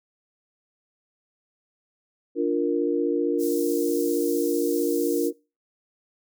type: chord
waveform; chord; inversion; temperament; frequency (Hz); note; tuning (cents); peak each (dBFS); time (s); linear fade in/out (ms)
sine; Bb major; first; equal; 293.7 / 349.2 / 466.2; D4 / F4 / Bb4; 0 / 0 / 0; -25; 2.35-5.33; 50
type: high-pass noise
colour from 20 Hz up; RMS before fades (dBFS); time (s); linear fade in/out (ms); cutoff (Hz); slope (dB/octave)
white; -37; 3.38-5.31; 50; 5200; 24
effects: noise-tail reverb RT60 0.3 s tail -23 dB re dry